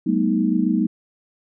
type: tone cluster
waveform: sine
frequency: 189.9 / 216 / 243.9 / 313.1 Hz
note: F#3 / A3 / B3 / D#4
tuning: +45 / -32 / -21 / +11 cents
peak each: -22 dBFS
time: 0.06-0.87 s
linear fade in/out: 10 ms
effects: none